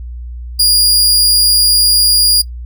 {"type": "tone", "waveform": "sawtooth", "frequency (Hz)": 4846, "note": "D#8", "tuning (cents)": -47, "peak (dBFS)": -4, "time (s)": [0.59, 2.42], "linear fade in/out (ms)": 10, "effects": ["noise-tail reverb RT60 0.1 s tail -20 dB re dry", "added 60 Hz sine -23 dBFS peak until 2.65 s"]}